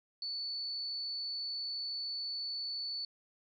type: tone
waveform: sine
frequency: 4467 Hz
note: C#8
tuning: 12 cents sharp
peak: -36 dBFS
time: 0.22-3.05 s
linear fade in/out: 2 ms
effects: none